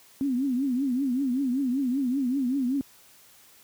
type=tone with vibrato; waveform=sine; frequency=261.6 Hz; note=C4; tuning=in tune; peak=-23 dBFS; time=0.21-2.81 s; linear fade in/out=0 ms; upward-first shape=triangle; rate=5.2 Hz; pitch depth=170 cents each way; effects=white hiss -55 dBFS RMS until 3.63 s + high-pass 60 Hz 12 dB/octave